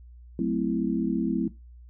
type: chord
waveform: sine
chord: F# half-diminished seventh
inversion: none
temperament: equal with one note detuned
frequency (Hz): 185 / 220 / 259.2 / 329.6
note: F#3 / A3 / C4 / E4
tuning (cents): 0 / 0 / -16 / 0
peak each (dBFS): -29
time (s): 0.39-1.48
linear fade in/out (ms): 2
effects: noise-tail reverb RT60 0.2 s tail -18 dB re dry + added 60 Hz sine -45 dBFS peak until 1.89 s